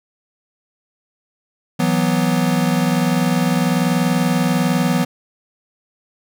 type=chord; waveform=square; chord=E suspended second; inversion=none; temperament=equal with one note detuned; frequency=164.81 / 185 / 246.1 Hz; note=E3 / F#3 / B3; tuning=0 / 0 / -6 cents; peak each=-20 dBFS; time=1.79-5.05 s; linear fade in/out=10 ms; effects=none